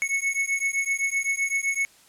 square beating tone pair, 2200 / 2207.8 Hz, C#7 / C#7, -14 / -8 cents, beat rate 7.8 Hz, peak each -27 / -27 dBFS, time 0.02-1.85 s, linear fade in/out 0 ms, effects white hiss -55 dBFS RMS until 2.08 s + low-pass 11000 Hz 12 dB/octave

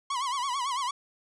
45% pulse tone with vibrato, 1046 Hz, C6, 1 cent flat, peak -28 dBFS, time 0.1-0.91 s, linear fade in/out 5 ms, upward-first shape sine, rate 9 Hz, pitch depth 140 cents each way, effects resampled to 22050 Hz + 11-bit

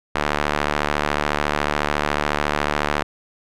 sawtooth tone with band-pass filter, 74 Hz, D2, 14 cents sharp, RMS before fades -22 dBFS, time 0.15-3.03 s, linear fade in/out 5 ms, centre 1400 Hz, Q 0.76, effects none

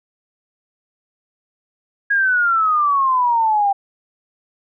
sine exponential sweep, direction down, 1654 to 784 Hz, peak -13 dBFS, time 2.1-3.73 s, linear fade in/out 10 ms, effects none

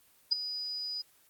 sine tone with ADSR envelope, 4950 Hz, D#8, 10 cents flat, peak -20 dBFS, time 0.31-1.02 s, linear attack 15 ms, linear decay 10 ms, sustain -13 dB, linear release 13 ms, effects white hiss -64 dBFS RMS until 1.29 s + Opus 24 kbps

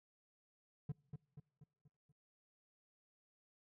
triangle tone with echo, 145.8 Hz, D3, 12 cents flat, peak -36 dBFS, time 0.89-0.92 s, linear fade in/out 5 ms, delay 240 ms, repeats 5, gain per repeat -6 dB, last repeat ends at 2.12 s, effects noise-tail reverb RT60 0.8 s tail -25 dB re dry

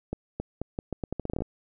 accelerating click train, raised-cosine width 2 ms, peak -17 dBFS, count 15, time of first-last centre 0.13-1.421 s, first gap 270 ms, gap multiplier 0.8, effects none

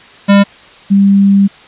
square / sine tone pair in turn, 200 / 198.05 Hz, G3 / G3, +35 / +18 cents, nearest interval unison, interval 17 cents, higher first, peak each -4 dBFS, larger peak neither, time 0.28-0.44 / 0.9-1.48 s, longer second, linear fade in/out 20 ms, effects white hiss -38 dBFS RMS until 1.67 s + resampled to 8000 Hz

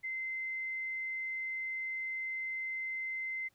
sine tone, 2070 Hz, C7, 19 cents flat, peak -35 dBFS, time 0.03-3.49 s, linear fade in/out 20 ms, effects pink hiss -73 dBFS RMS until 3.54 s

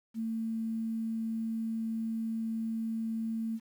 sine tone with quantisation, 224.6 Hz, A3, 36 cents sharp, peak -31 dBFS, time 0.14-3.6 s, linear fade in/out 50 ms, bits 10, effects none

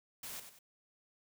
white noise with echo, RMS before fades -45 dBFS, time 0.23-0.4 s, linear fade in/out 5 ms, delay 95 ms, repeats 2, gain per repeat -8 dB, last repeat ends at 0.59 s, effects none

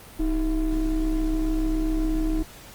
triangle ring-modulated tone, 174.61 Hz, F3, in tune, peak -16 dBFS, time 0.19-2.43 s, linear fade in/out 10 ms, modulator 141 Hz, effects pink hiss -45 dBFS RMS until 2.74 s + Opus 32 kbps

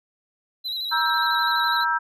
triangle tone with vibrato, 3951 Hz, B7, in tune, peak -25 dBFS, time 0.64-1.85 s, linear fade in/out 20 ms, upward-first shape square, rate 12 Hz, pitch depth 39 cents each way
sine chord, E diminished, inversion second, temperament just, 949.3 / 1318.5 / 1582.2 Hz, Bb5 / E6 / G6, +31 / 0 / +16 cents, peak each -24 dBFS, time 0.91-1.99 s, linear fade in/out 20 ms
effects none

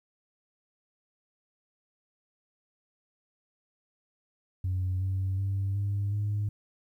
sine tone with pitch steps, 92.5 / 95.16 / 97.89 / 100.7 / 103.59 Hz, F#2 / F#2 / G2 / G2 / G#2, 0 / +49 / -2 / +47 / -4 cents, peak -25 dBFS, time 4.64-6.49 s, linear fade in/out 5 ms, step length 370 ms, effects tanh soft clip ceiling -24 dBFS + 11-bit

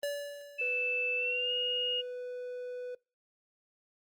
square tone with exponential decay, 575 Hz, D5, 37 cents flat, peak -31 dBFS, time 0.03-1.09 s, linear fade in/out 2 ms, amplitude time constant 230 ms
sine tone with pitch glide, 2637 to 2859 Hz, E7 to F7, 0 to +40 cents, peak -30 dBFS, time 0.58-2.02 s, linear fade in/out 20 ms, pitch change +140 cents, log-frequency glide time 1.17-1.52 s
triangle tone, 496 Hz, B4, 7 cents sharp, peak -35 dBFS, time 0.61-2.95 s, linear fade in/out 5 ms
effects noise-tail reverb RT60 0.3 s tail -25 dB re dry + Opus 32 kbps

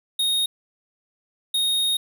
square tone pair in turn, 3724 / 3724 Hz, A#7 / A#7, -2 / -2 cents, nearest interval unison, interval 0 cents, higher neither, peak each -20 dBFS, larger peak neither, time 0.19-0.46 / 1.54-1.97 s, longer second, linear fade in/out 5 ms, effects none

